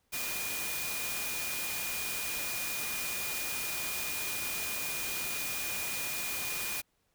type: tone in noise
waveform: sine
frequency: 2440 Hz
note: D#7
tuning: 34 cents flat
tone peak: -39 dBFS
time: 0.12-6.82 s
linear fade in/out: 20 ms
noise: white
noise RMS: -36 dBFS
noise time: 0.12-6.82 s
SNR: -6 dB
effects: pink hiss -75 dBFS RMS until 7.14 s